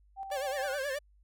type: tone with tremolo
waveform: sine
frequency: 779 Hz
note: G5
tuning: 11 cents flat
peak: -35 dBFS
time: 0.16-0.77 s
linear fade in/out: 50 ms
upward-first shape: square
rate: 7 Hz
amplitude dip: 45%
type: tone with vibrato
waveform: 45% pulse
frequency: 554.4 Hz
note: C#5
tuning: in tune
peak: -33 dBFS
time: 0.31-0.99 s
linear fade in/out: 10 ms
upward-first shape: sine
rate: 9.4 Hz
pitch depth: 110 cents each way
type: exponential two-way sweep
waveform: triangle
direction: down then up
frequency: 1925 to 1429 to 1863 Hz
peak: -37 dBFS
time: 0.55-0.97 s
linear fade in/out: 20 ms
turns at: 0.7 s
effects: added 50 Hz sine -60 dBFS peak until 1.23 s